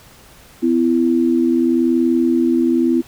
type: tone pair together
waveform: sine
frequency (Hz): 253.5 / 334.4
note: B3 / E4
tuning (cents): +45 / +25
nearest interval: perfect fourth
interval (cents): 480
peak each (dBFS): -15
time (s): 0.62-3.02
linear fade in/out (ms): 20
effects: pink hiss -45 dBFS RMS until 3.07 s